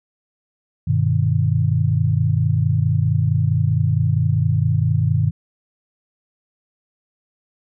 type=chord; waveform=sine; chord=G augmented; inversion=none; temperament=just; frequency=98 / 122.5 / 153.12 Hz; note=G2 / B2 / D#3; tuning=0 / -14 / -27 cents; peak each=-19 dBFS; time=0.87-5.31 s; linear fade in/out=10 ms; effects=none